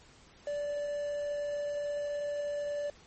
triangle tone with quantisation, 582 Hz, D5, 16 cents flat, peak -30 dBFS, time 0.47-2.9 s, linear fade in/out 2 ms, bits 8, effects pink hiss -58 dBFS RMS until 3.06 s + MP3 32 kbps

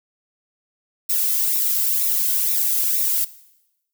violet noise with flanger, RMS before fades -20 dBFS, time 1.09-3.25 s, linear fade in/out 10 ms, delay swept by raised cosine 0.64 to 1.74 ms, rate 2.1 Hz, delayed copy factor -0.7, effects noise-tail reverb RT60 0.9 s tail -18 dB re dry

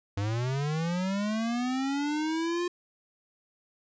square linear sweep, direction up, 97 to 355.6 Hz, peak -28 dBFS, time 0.17-2.68 s, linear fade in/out 5 ms, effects resampled to 16000 Hz

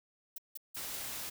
violet noise bursts, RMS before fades -42 dBFS, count 4, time 0.36-0.958 s, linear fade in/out 5 ms, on 22 ms, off 170 ms
white noise, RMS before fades -41 dBFS, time 0.76-1.3 s, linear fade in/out 10 ms
effects none

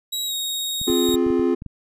sawtooth tone with pitch glide, 3855 to 3758 Hz, B7 to A#7, -43 to +13 cents, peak -21 dBFS, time 0.12-1.16 s, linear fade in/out 10 ms, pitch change -44 cents, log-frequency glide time 0.25-0.34 s
clicks, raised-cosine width 5 ms, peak -22 dBFS, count 9, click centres 0.815 / 0.9 / 1.091 / 1.143 / 1.266 / 1.304 / 1.396 / 1.621 / 1.663 s
triangle chord, F minor, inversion second, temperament just, 261.9 / 349.2 / 419.1 Hz, C4 / F4 / Ab4, +2 / 0 / +16 cents, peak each -19 / -18 / -22 dBFS, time 0.87-1.55 s, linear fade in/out 10 ms
effects none

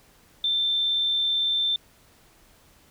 sine tone, 3561 Hz, A7, 20 cents sharp, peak -21 dBFS, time 0.44-1.76 s, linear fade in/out 2 ms, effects pink hiss -57 dBFS RMS until 2.9 s

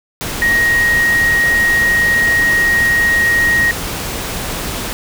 sine tone in noise, 1880 Hz, A#6, 14 cents sharp, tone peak -10 dBFS, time 0.42-3.71 s, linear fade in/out 0 ms, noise pink, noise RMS -22 dBFS, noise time 0.21-4.93 s, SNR +9 dB, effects none

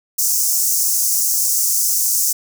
pink high-pass noise, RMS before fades -17 dBFS, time 0.18-2.33 s, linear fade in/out 10 ms, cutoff 5600 Hz, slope 48 dB/octave, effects none

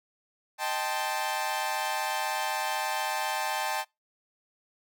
sawtooth chord, A half-diminished seventh, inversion second, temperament equal, 622.3 / 784 / 880 / 1046.5 Hz, Eb5 / G5 / A5 / C6, 0 / 0 / 0 / 0 cents, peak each -34 / -29 / -28 / -34 dBFS, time 0.58-3.85 s, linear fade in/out 50 ms, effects noise-tail reverb RT60 0.2 s tail -24 dB re dry

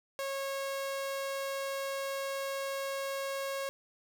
sawtooth tone, 547 Hz, C#5, 23 cents flat, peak -30 dBFS, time 0.19-3.69 s, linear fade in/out 0 ms, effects none

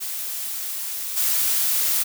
blue noise with level steps, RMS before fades -29 / -21 dBFS, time 0-2.04 s, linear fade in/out 20 ms, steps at 1.16 s, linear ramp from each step 20 ms, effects none

